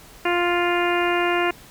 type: harmonic tone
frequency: 350 Hz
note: F4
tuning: 4 cents sharp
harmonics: 1 / 2 / 3 / 4 / 5 / 6 / 7 / 8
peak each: -22 / -25 / -27 / -28 / -29 / -30 / -30 / -31 dBFS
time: 0.25-1.51 s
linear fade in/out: 5 ms
effects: pink hiss -46 dBFS RMS until 1.7 s